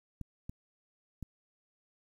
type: clicks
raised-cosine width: 5 ms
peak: -28 dBFS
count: 3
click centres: 0.213 / 0.495 / 1.227 s
effects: 10-bit